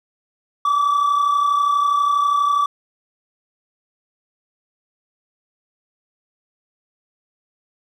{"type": "tone pair together", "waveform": "triangle", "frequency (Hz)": [1150.7, 1183], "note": ["D6", "D6"], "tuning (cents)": [-36, 12], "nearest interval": "unison", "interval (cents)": 48, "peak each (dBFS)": [-12, -19], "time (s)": [0.65, 2.66], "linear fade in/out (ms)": 5, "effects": ["tanh soft clip ceiling -11 dBFS"]}